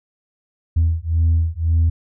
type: beating tone pair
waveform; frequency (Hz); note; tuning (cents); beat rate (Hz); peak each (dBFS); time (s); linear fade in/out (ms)
sine; 81.2 / 83.1; E2 / E2; -26 / +15; 1.9; -16; 0.76-1.9; 10
effects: tanh soft clip ceiling -10 dBFS